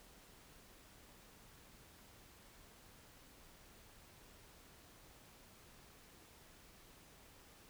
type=silence; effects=pink hiss -62 dBFS RMS until 7.69 s